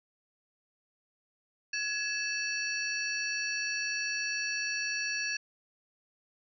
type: tone cluster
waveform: sine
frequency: 1680 / 2636 / 4457 / 5710 Hz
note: G#6 / E7 / C#8 / F8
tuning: +19 / -1 / +9 / +37 cents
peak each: -35 / -35 / -37 / -39 dBFS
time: 1.73-5.37 s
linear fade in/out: 5 ms
effects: none